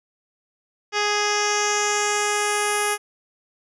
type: tone with low-pass filter sweep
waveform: 10% pulse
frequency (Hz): 415.3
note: G#4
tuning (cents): 0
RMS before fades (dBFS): -22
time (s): 0.92-2.98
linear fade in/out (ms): 50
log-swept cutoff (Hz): 4700 to 11000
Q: 3
effects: none